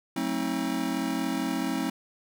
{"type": "chord", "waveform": "square", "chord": "F# diminished seventh", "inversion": "none", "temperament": "just", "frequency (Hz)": [185, 222, 266.4, 319.7], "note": ["F#3", "A3", "C4", "Eb4"], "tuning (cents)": [0, 16, 31, 47], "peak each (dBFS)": [-36, -35, -31, -33], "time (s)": [0.16, 1.9], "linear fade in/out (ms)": 5, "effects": []}